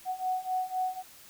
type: beating tone pair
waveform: sine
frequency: 740 / 743.9 Hz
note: F#5 / F#5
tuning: 0 / +9 cents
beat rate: 3.9 Hz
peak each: -33 / -31 dBFS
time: 0.05-1.03 s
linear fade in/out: 50 ms
effects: white hiss -53 dBFS RMS until 1.29 s